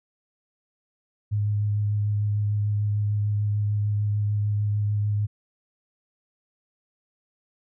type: tone with vibrato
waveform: sine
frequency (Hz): 104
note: G#2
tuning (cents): +3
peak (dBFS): -21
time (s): 1.31-5.27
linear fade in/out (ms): 20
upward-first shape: sine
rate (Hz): 6.7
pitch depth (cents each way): 13
effects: none